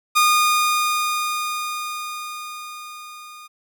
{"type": "tone with level ramp", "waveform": "sawtooth", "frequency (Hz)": 1223, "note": "D#6", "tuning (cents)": -30, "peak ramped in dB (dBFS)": [-9, -35], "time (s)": [0.15, 3.48], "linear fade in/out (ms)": 20, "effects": []}